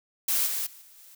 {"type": "noise with level steps", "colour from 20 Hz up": "blue", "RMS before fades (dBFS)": [-25, -30, -49, -53, -51], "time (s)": [0.28, 1.15], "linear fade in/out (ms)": 5, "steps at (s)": [0.46, 0.66, 0.81, 0.97], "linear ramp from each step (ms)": 10, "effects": []}